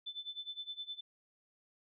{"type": "tone with tremolo", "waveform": "sine", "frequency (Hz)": 3520, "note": "A7", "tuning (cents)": 0, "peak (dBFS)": -38, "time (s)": [0.06, 1.01], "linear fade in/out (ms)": 10, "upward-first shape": "sine", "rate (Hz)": 9.7, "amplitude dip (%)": 90, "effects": []}